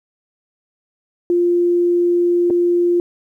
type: tone with dropouts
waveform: sine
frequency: 349.2 Hz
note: F4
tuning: in tune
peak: -12 dBFS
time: 1.3-3 s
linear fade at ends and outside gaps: 1 ms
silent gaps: 2.501-2.506 s
effects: 9-bit